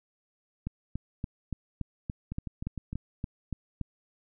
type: two click trains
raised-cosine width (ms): 5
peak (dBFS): -20 / -23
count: 12 / 5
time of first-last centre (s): 0.67-3.813 / 2.32-2.93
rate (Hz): 3.5 / 6.56
effects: none